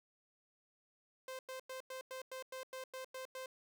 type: tone bursts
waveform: sawtooth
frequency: 520 Hz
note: C5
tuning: 11 cents flat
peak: -40 dBFS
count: 11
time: 1.28-3.46 s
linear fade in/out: 2 ms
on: 110 ms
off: 97 ms
effects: none